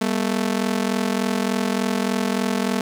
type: ring-modulated tone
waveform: sawtooth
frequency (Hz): 220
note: A3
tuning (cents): 0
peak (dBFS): -13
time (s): 0.01-2.81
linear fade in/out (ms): 2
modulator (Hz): 21.7
effects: low-pass 12000 Hz 12 dB/octave + 7-bit